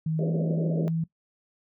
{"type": "tone with pitch glide", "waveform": "sine", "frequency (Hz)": [158.7, 163.44], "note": ["D#3", "E3"], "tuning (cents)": [35, -14], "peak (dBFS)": -24, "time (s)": [0.06, 1.04], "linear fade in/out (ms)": 5, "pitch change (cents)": 51, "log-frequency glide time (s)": [0.19, 0.27]}
{"type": "band-pass noise", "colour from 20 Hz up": "white", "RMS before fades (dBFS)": -32, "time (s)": [0.19, 0.88], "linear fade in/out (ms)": 0, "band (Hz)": [180, 630], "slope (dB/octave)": 96}
{"effects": ["noise-tail reverb RT60 0.1 s tail -19 dB re dry"]}